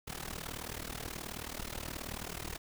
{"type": "noise with amplitude modulation", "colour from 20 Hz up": "pink", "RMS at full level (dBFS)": -38, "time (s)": [0.07, 2.58], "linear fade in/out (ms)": 10, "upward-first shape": "sine", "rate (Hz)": 38.7, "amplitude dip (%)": 90, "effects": []}